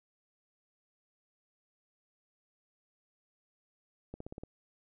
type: accelerating click train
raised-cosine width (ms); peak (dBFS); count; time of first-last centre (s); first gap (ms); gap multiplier
2; -29; 6; 4.14-4.435; 64; 0.96
effects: none